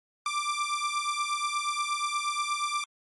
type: beating tone pair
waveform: sawtooth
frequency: 1174.7 / 1183.1 Hz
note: D6 / D6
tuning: 0 / +12 cents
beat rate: 8.4 Hz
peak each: -27 / -27 dBFS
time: 0.26-2.84 s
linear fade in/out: 2 ms
effects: MP3 48 kbps